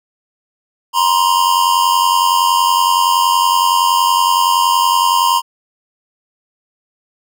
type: tone pair together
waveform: square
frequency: 950 / 1040.7 Hz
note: A#5 / C6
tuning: +33 / -10 cents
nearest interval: major second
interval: 157 cents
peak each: -14 dBFS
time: 0.93-5.42 s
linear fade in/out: 50 ms
effects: none